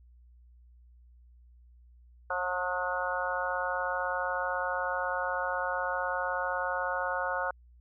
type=harmonic tone with a mistuned harmonic; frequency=180.4 Hz; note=F#3; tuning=44 cents flat; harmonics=3 / 4 / 5 / 6 / 7 / 8; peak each=-35 / -37 / -36 / -39 / -37 / -34 dBFS; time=2.3-7.51 s; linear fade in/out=5 ms; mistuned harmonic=8; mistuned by=+17 cents; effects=added 60 Hz sine -54 dBFS peak until 7.8 s